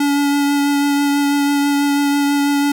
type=tone with vibrato; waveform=square; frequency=285 Hz; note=C#4; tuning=48 cents sharp; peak=-14 dBFS; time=0-2.72 s; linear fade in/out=5 ms; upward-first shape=triangle; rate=6.1 Hz; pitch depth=14 cents each way; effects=none